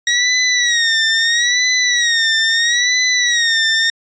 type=tone with vibrato; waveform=20% pulse; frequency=1895 Hz; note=A#6; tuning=28 cents sharp; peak=-7 dBFS; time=0.07-3.9 s; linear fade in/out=2 ms; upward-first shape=sine; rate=0.76 Hz; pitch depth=97 cents each way; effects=resampled to 16000 Hz